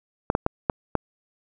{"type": "clicks", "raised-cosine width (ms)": 1, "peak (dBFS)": -6, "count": 5, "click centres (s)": [0.301, 0.351, 0.464, 0.698, 0.953], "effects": []}